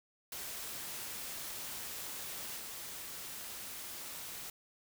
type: noise with level steps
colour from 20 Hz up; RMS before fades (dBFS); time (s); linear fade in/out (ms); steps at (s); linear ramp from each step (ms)
white; -43 / -45; 0.32-4.5; 2; 2.57; 20
effects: none